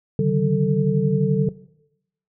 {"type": "tone cluster", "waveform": "sine", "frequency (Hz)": [139.8, 151.3, 189.5, 442.6], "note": ["C#3", "D#3", "F#3", "A4"], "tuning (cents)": [15, -48, 42, 10], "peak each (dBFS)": -22, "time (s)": [0.19, 1.49], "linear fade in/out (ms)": 2, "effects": ["noise-tail reverb RT60 0.8 s tail -18 dB re dry"]}